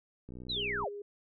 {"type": "click train", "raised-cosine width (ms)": 3, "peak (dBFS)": -33, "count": 35, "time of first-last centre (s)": [0.29, 0.839], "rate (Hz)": 61.9}
{"type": "linear sweep", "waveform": "sine", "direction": "down", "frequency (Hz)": [4134, 400], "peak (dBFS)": -32, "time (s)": [0.49, 0.89], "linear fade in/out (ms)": 10}
{"type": "tone", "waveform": "sine", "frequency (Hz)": 408.2, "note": "G#4", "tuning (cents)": -30, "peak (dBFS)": -39, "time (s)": [0.56, 1.02], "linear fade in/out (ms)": 5}
{"effects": []}